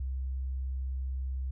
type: tone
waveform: sine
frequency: 65.41 Hz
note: C2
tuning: in tune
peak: -31 dBFS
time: 0-1.51 s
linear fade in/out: 5 ms
effects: none